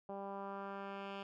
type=tone with low-pass filter sweep; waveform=10% pulse; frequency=197.5 Hz; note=G3; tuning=13 cents sharp; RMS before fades=-45 dBFS; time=0.09-1.23 s; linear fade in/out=2 ms; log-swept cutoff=730 to 3000 Hz; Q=1.7; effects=none